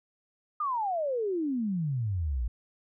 sine exponential sweep, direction down, 1244.5 to 54.1 Hz, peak -27 dBFS, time 0.6-2.48 s, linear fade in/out 5 ms, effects none

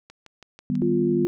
click train, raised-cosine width 0.2 ms, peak -27 dBFS, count 5, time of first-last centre 0.1-0.754 s, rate 6.12 Hz
sine chord, Eb augmented, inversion none, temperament equal, 155.56 / 196 / 246.9 Hz, Eb3 / G3 / B3, 0 / 0 / 0 cents, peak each -28 / -26 / -24 dBFS, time 0.7-1.25 s, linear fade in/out 0 ms
sine tone, 349.2 Hz, F4, in tune, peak -21 dBFS, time 0.82-1.27 s, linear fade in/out 0 ms
effects none

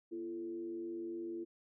sine tone with frequency modulation, 340 Hz, F4, 46 cents flat, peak -39 dBFS, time 0.11-1.45 s, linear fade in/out 20 ms, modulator 96.5 Hz, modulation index 0.48, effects none

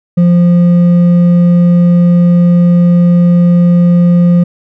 sine tone with hard clipping, 174.5 Hz, F3, 1 cent flat, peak -5 dBFS, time 0.17-4.44 s, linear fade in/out 10 ms, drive 4 dB, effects none

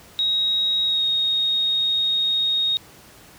sine tone with pitch glide, 3792 to 3733 Hz, A#7 to A#7, +29 to +2 cents, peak -18 dBFS, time 0.19-2.77 s, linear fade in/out 0 ms, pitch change -27 cents, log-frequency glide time 0.85-1.04 s, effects pink hiss -47 dBFS RMS until 3.38 s + high-pass 60 Hz 12 dB/octave

